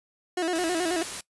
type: tone with vibrato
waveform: 30% pulse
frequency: 343.2 Hz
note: F4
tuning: 30 cents flat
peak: -22 dBFS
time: 0.37-1.03 s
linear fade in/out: 5 ms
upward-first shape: square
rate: 9.3 Hz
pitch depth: 91 cents each way
type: noise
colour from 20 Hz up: white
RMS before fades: -35 dBFS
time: 0.55-1.21 s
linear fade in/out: 5 ms
effects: noise-tail reverb RT60 0.1 s tail -20 dB re dry + resampled to 24000 Hz